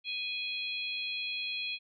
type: harmonic tone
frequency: 830.6 Hz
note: G#5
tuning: in tune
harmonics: 3 / 4 / 5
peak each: -36 / -38 / -40 dBFS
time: 0.04-1.79 s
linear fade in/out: 50 ms
effects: none